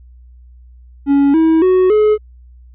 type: tone with pitch steps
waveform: triangle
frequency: 280.7 / 322.4 / 370.4 / 425.5 Hz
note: C#4 / E4 / F#4 / G#4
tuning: +22 / -38 / +2 / +42 cents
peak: -6 dBFS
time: 1.06-2.18 s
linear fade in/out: 50 ms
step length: 280 ms
effects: added 61 Hz sine -38 dBFS peak until 2.74 s + resampled to 8000 Hz